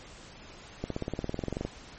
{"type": "accelerating click train", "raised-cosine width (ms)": 2, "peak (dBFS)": -18, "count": 17, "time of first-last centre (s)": [0.84, 1.65], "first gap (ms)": 63, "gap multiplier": 0.97, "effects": ["pink hiss -49 dBFS RMS until 1.98 s", "MP3 32 kbps"]}